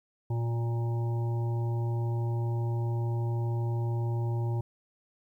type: harmonic tone with a mistuned harmonic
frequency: 116.54 Hz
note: A#2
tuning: in tune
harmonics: 1 / 3 / 5 / 7 / 8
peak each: -27 / -39 / -47 / -45 / -47 dBFS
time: 0.3-4.61 s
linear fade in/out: 5 ms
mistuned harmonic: 3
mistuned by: +24 cents
effects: 11-bit